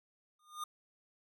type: tone with exponential growth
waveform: square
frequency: 1218 Hz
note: D#6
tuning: 37 cents flat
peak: -36 dBFS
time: 0.39-0.64 s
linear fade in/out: 5 ms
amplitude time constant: 54 ms
effects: none

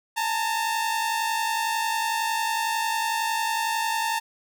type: tone pair together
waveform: sawtooth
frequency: 858 / 909 Hz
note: A5 / A#5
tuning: -44 / -44 cents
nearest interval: minor second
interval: 100 cents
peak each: -26 / -21 dBFS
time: 0.16-4.2 s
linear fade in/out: 20 ms
effects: none

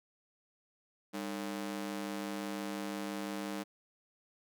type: ring-modulated tone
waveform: sawtooth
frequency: 252.7 Hz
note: B3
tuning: 40 cents sharp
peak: -30 dBFS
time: 1.13-3.64 s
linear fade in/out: 20 ms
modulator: 52.9 Hz
effects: none

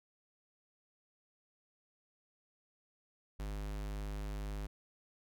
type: tone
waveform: square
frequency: 51 Hz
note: G#1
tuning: 31 cents flat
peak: -39 dBFS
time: 3.39-4.67 s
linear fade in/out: 10 ms
effects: none

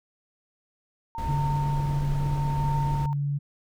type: tone with tremolo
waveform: sine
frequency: 913 Hz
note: A#5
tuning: 36 cents flat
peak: -28 dBFS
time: 1.15-3.13 s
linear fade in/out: 0 ms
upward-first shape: triangle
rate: 0.78 Hz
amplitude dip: 80%
type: noise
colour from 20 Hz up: brown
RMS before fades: -31 dBFS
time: 1.18-3.06 s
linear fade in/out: 2 ms
type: tone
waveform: sine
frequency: 142.8 Hz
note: D3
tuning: 48 cents flat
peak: -24 dBFS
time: 1.27-3.39 s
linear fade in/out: 20 ms
effects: none

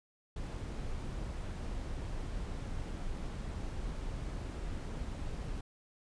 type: noise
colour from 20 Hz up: brown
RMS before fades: -39 dBFS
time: 0.36-5.61 s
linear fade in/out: 5 ms
effects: resampled to 22050 Hz

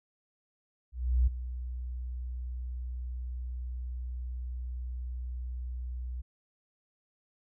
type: tone with ADSR envelope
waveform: sine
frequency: 61.74 Hz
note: B1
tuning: in tune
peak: -20 dBFS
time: 0.92-6.22 s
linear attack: 350 ms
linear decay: 12 ms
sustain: -14 dB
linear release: 16 ms
effects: none

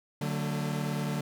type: chord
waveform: 40% pulse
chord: D major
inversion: none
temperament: equal with one note detuned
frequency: 146.83 / 185 / 224.9 Hz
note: D3 / F#3 / A3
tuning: 0 / 0 / +38 cents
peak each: -31 / -35 / -35 dBFS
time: 0.21-1.21 s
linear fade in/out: 5 ms
effects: none

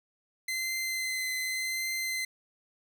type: tone with vibrato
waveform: sawtooth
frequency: 2059 Hz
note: C7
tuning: 28 cents flat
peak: -27 dBFS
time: 0.48-2.25 s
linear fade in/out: 5 ms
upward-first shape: triangle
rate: 0.87 Hz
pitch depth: 16 cents each way
effects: none

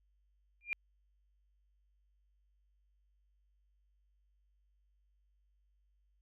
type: tone with exponential growth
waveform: sine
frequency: 2400 Hz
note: D7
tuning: 37 cents sharp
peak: -29 dBFS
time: 0.61-0.73 s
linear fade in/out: 0 ms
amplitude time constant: 24 ms
effects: added 50 Hz sine -70 dBFS peak until 6.21 s

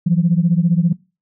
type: beating tone pair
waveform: sine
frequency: 165.8 / 180.8 Hz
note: E3 / F#3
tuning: +10 / -40 cents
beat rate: 15 Hz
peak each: -14 dBFS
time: 0.06-0.93 s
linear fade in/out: 10 ms
effects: noise-tail reverb RT60 0.3 s tail -22 dB re dry + tanh soft clip ceiling -4 dBFS

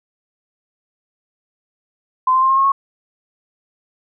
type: tone with pitch steps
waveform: sine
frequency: 1030 / 1043.2 / 1056.5 / 1070 / 1083.7 / 1097.6 Hz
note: C6 / C6 / C6 / C6 / C#6 / C#6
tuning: -28 / -5 / +16 / +38 / -40 / -17 cents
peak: -11 dBFS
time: 2.27-2.72 s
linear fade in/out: 5 ms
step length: 75 ms
effects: none

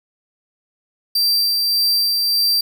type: tone with tremolo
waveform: 45% pulse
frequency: 4699 Hz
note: D8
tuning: in tune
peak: -13 dBFS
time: 1.15-2.61 s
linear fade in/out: 5 ms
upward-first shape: sine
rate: 1.7 Hz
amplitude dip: 25%
effects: none

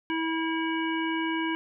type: harmonic tone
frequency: 324.4 Hz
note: E4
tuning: 28 cents flat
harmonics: 1 / 3 / 5 / 7 / 9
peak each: -28 / -33 / -35 / -36 / -38 dBFS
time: 0.1-1.55 s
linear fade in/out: 0 ms
effects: none

